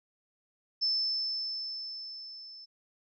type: tone with level ramp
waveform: sine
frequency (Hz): 5274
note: E8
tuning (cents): 0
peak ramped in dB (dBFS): -25 to -46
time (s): 0.81-2.66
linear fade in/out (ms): 20
effects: none